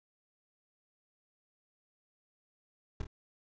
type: noise with echo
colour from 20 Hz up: brown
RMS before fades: -34 dBFS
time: 3-3.02 s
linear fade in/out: 5 ms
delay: 25 ms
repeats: 2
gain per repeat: -6 dB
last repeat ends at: 3.07 s
effects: resampled to 16000 Hz